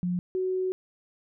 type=tone pair in turn; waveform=sine; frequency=178.2 / 372.3 Hz; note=F3 / F#4; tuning=+35 / +11 cents; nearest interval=octave + minor second; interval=1276 cents; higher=second; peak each=-25 dBFS; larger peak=neither; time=0.03-0.19 / 0.35-0.72 s; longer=second; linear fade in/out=0 ms; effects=none